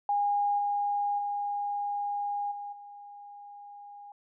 sine tone with level steps, 816 Hz, G#5, 31 cents flat, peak -24 / -26 / -29 / -36 / -44 dBFS, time 0.09-4.12 s, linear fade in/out 2 ms, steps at 0.58 / 1.18 / 2.51 / 2.72 s, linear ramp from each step 10 ms, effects none

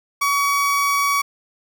30% pulse tone, 1131 Hz, C#6, 34 cents sharp, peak -14 dBFS, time 0.21-1.22 s, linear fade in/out 10 ms, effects 7-bit

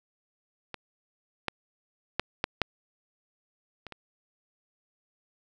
clicks, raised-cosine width 0.3 ms, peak -20 / -12 / -9 / -9 / -7 / -25 / -25 dBFS, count 7, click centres 0.743 / 1.483 / 2.196 / 2.441 / 2.617 / 3.867 / 3.923 s, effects none

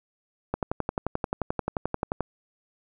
click train, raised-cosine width 1 ms, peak -12 dBFS, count 20, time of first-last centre 0.54-2.207 s, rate 11.4 Hz, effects none

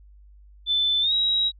sine tone with pitch glide, 3520 to 3839 Hz, A7 to B7, 0 to -50 cents, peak -19 dBFS, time 0.66-1.52 s, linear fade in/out 50 ms, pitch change +150 cents, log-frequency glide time 1.01-1.13 s, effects added 50 Hz sine -47 dBFS peak until 1.59 s

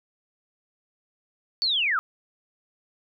sine linear sweep, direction down, 4574 to 1198 Hz, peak -21 dBFS, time 1.62-1.99 s, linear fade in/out 0 ms, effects none

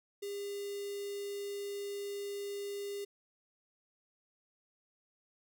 square tone with notch filter, 403.4 Hz, G4, 50 cents sharp, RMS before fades -40 dBFS, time 0.22-3.05 s, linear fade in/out 10 ms, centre 1300 Hz, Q 0.57, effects none

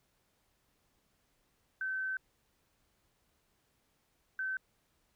sine tone bursts at uneven times, 1536 Hz, G6, 36 cents flat, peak -33 dBFS, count 2, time 1.81-2.17 / 4.39-4.57 s, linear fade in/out 2 ms, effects pink hiss -75 dBFS RMS until 5.15 s

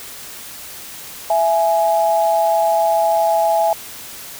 sine tone pair together, 664 / 836.6 Hz, E5 / G#5, +12 / +12 cents, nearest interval major third, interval 400 cents, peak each -15 / -16 dBFS, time 1.3-3.73 s, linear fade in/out 2 ms, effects white hiss -34 dBFS RMS until 4.39 s

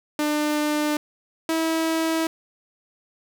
sawtooth tone pair in turn, 299.5 / 324 Hz, D4 / E4, +34 / -30 cents, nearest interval minor second, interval 136 cents, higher second, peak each -17 dBFS, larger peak neither, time 0.19-0.97 / 1.49-2.27 s, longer neither, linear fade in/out 2 ms, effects none

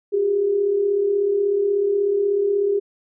sine tone pair together, 368.4 / 404.8 Hz, F#4 / G#4, -7 / -44 cents, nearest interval major second, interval 163 cents, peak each -26 / -17 dBFS, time 0.12-2.8 s, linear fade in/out 20 ms, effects none

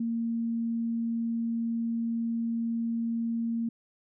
sine tone, 230.5 Hz, A#3, 19 cents flat, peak -27 dBFS, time 0-3.69 s, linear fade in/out 5 ms, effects none

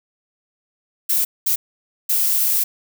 violet noise bursts at uneven times, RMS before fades -18 dBFS, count 3, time 1.09-1.25 / 1.46-1.56 / 2.09-2.64 s, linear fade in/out 10 ms, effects none

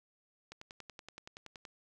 click train, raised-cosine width 0.2 ms, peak -30 dBFS, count 13, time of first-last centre 0.52-1.652 s, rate 10.6 Hz, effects none

